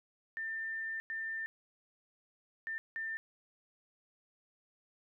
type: tone bursts at uneven times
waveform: sine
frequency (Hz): 1794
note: A6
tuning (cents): +33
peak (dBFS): -36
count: 4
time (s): 0.37-1 / 1.1-1.46 / 2.67-2.78 / 2.96-3.17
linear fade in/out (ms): 0
effects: none